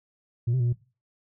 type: tone with pitch steps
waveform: sine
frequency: 118.5 / 129.5 / 119.8 / 120.9 Hz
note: A#2 / C3 / A#2 / B2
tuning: +29 / -17 / +48 / -36 cents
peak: -19 dBFS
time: 0.47-0.73 s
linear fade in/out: 10 ms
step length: 65 ms
effects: noise-tail reverb RT60 0.3 s tail -17 dB re dry + tanh soft clip ceiling -20 dBFS